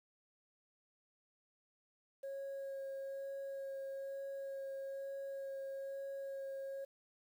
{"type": "tone with vibrato", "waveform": "sine", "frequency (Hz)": 546, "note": "C#5", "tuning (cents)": -26, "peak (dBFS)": -39, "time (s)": [2.23, 6.85], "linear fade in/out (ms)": 10, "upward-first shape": "sine", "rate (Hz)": 1.1, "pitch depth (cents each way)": 11, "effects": ["tanh soft clip ceiling -40 dBFS", "11-bit"]}